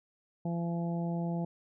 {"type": "harmonic tone", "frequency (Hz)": 170, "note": "F3", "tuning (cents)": -46, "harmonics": [1, 2, 3, 4, 5], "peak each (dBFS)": [-31, -41, -44, -42, -46], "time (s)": [0.45, 1.45], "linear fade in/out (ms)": 5, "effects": []}